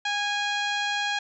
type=harmonic tone with a mistuned harmonic; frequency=824 Hz; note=G#5; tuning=14 cents flat; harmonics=1 / 2 / 3 / 4 / 5 / 6 / 7 / 8 / 9; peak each=-30 / -29 / -33 / -32 / -36 / -45 / -45 / -45 / -49 dBFS; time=0.05-1.19 s; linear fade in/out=5 ms; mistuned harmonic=1; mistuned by=-16 cents; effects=none